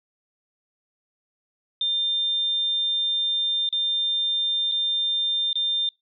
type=tone with dropouts; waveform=sine; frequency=3600 Hz; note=A7; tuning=39 cents sharp; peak=-21 dBFS; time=1.81-5.89 s; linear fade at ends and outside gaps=2 ms; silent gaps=3.69-3.726 / 4.715-4.72 / 5.53-5.555 s; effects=noise-tail reverb RT60 0.2 s tail -24 dB re dry